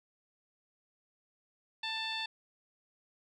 15% pulse tone with low-pass filter, 887 Hz, A5, 14 cents sharp, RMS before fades -37 dBFS, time 1.83-2.26 s, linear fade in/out 5 ms, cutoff 4100 Hz, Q 4.5, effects none

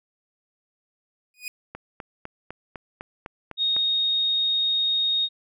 sawtooth tone with exponential growth, 2478 Hz, D#7, 8 cents flat, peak -24 dBFS, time 1.34-1.48 s, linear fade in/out 1 ms, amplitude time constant 30 ms
click train, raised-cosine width 0.5 ms, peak -20 dBFS, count 9, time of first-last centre 1.75-3.765 s, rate 3.97 Hz
sine tone, 3724 Hz, A#7, 2 cents flat, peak -20 dBFS, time 3.57-5.29 s, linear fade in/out 50 ms
effects none

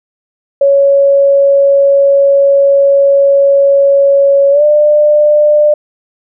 sine tone with pitch glide, 557 to 597 Hz, C#5 to D5, +8 to +28 cents, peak -4 dBFS, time 0.61-5.74 s, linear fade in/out 5 ms, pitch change +120 cents, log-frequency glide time 4.51-4.63 s, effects none

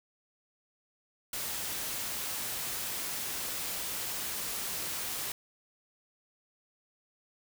white noise, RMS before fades -36 dBFS, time 1.33-5.32 s, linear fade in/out 2 ms, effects none

